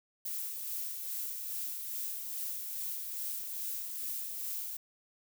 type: noise with tremolo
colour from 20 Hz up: violet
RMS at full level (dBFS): -37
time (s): 0.25-4.77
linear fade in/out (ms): 5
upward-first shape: sine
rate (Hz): 2.4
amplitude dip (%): 35
effects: none